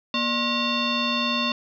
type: tone with frequency modulation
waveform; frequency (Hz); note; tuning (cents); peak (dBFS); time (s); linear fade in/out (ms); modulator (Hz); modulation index
sine; 1909; A#6; +41; -21; 0.14-1.52; 2; 835; 2.7
effects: none